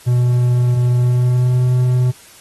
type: tone with pitch glide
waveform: triangle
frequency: 122.9 to 125.41 Hz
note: B2 to B2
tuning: -8 to +27 cents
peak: -9 dBFS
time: 0.06-2.12 s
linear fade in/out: 20 ms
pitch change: +35 cents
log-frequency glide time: 0.96-1.58 s
effects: white hiss -43 dBFS RMS until 2.4 s + AAC 32 kbps